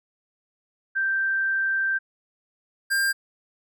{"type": "tone pair in turn", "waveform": ["sine", "square"], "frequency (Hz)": [1568, 1595.4], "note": ["G6", "G6"], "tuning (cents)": [0, 30], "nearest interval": "unison", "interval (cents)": 30, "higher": "second", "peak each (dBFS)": -21, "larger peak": "neither", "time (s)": [[0.95, 1.99], [2.9, 3.13]], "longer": "first", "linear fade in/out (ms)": 20, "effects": []}